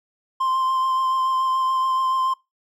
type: tone with vibrato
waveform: triangle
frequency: 1046.5 Hz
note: C6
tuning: in tune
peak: -17 dBFS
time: 0.4-2.34 s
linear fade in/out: 10 ms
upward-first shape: sine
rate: 7 Hz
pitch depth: 15 cents each way
effects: noise-tail reverb RT60 0.2 s tail -21 dB re dry